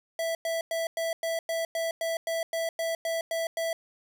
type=tone bursts; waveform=square; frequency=659.3 Hz; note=E5; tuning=in tune; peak=-28 dBFS; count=14; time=0.19-3.73 s; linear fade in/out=2 ms; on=160 ms; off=100 ms; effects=none

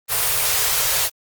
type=band-stop noise; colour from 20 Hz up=white; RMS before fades=-19 dBFS; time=0.08-1.1 s; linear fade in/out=50 ms; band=150 to 400 Hz; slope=96 dB/octave; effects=Opus 24 kbps

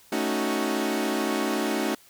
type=chord; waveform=sawtooth; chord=D# half-diminished seventh; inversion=second; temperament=equal; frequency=220 / 277.2 / 311.1 / 370 Hz; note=A3 / C#4 / D#4 / F#4; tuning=0 / 0 / 0 / 0 cents; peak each=-26 dBFS; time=0.12-1.95 s; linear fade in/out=5 ms; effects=white hiss -55 dBFS RMS until 2.09 s

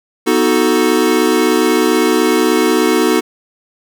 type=chord; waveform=square; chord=B dominant seventh; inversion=none; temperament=equal with one note detuned; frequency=246.9 / 313.8 / 370 / 440 Hz; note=B3 / D#4 / F#4 / A4; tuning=0 / +15 / 0 / 0 cents; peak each=-18 / -16 / -16 / -17 dBFS; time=0.26-3.21 s; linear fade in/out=20 ms; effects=none

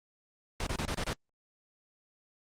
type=noise bursts; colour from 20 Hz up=pink; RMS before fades=-32 dBFS; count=6; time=0.6-1.132 s; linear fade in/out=2 ms; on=67 ms; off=26 ms; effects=low-pass 7000 Hz 12 dB/octave + Opus 32 kbps

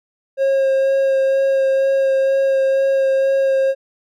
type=tone with vibrato; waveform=triangle; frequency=539 Hz; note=C#5; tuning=49 cents flat; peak=-11 dBFS; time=0.37-3.75 s; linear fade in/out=50 ms; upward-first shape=sine; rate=2.1 Hz; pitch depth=12 cents each way; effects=none

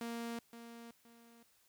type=tone with echo; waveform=sawtooth; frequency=233.1 Hz; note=A#3; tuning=in tune; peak=-36 dBFS; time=0.01-0.39 s; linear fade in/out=2 ms; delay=520 ms; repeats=2; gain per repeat=-10 dB; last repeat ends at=1.43 s; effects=white hiss -71 dBFS RMS until 1.68 s

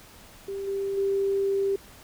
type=tone with level steps; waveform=sine; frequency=393.6 Hz; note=G4; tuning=7 cents sharp; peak=-30 / -26 / -22 dBFS; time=0.48-1.76 s; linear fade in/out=5 ms; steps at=0.67 / 0.97 s; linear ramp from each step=10 ms; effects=pink hiss -50 dBFS RMS until 2.03 s

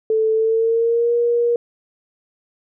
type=tone with pitch glide; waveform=sine; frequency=440 to 474.3 Hz; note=A4 to A#4; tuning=0 to +30 cents; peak=-14 dBFS; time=0.1-1.56 s; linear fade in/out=2 ms; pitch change=+130 cents; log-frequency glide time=0.33-1.13 s; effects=none

